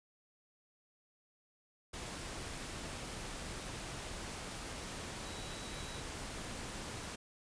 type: tone in noise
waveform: sine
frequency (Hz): 3901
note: B7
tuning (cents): -22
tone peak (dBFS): -53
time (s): 5.25-6.01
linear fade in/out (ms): 10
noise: pink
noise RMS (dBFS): -44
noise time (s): 1.93-7.16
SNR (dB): -12
effects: resampled to 22050 Hz